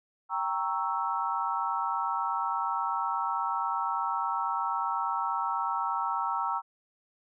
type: chord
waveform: sine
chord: G diminished seventh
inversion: none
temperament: equal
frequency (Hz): 784 / 932.3 / 1108.7 / 1318.5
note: G5 / Bb5 / Db6 / Fb6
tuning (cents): 0 / 0 / 0 / 0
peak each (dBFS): -35 / -31 / -35 / -32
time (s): 0.29-6.62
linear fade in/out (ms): 50
effects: none